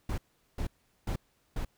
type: noise bursts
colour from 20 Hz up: brown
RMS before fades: -32 dBFS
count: 4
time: 0.09-1.65 s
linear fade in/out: 5 ms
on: 90 ms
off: 400 ms
effects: pink hiss -71 dBFS RMS until 1.77 s